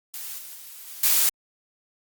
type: noise with level steps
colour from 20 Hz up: blue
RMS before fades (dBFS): -35 / -40 / -42 / -39 / -19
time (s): 0.14-1.29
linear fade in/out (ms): 0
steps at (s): 0.38 / 0.54 / 0.87 / 1.03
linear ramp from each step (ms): 5
effects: Opus 48 kbps